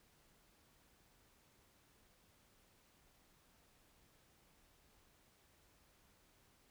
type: silence
effects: pink hiss -71 dBFS RMS until 6.7 s